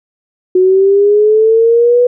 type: linear sweep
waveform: sine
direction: up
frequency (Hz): 365 to 493.9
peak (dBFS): -5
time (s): 0.55-2.07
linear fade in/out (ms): 5
effects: none